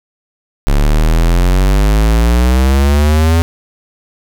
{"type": "exponential sweep", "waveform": "square", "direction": "up", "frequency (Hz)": [34.74, 84.2], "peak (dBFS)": -8, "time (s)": [0.67, 3.42], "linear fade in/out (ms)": 0, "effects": []}